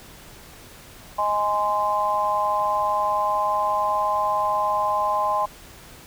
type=chord; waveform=sine; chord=Ab major; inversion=second; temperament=just; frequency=623 / 830.6 / 1038.3 Hz; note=Eb5 / Ab5 / C6; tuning=+2 / 0 / -14 cents; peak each=-27 / -24 / -22 dBFS; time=1.18-5.46 s; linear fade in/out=10 ms; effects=pink hiss -45 dBFS RMS until 6.06 s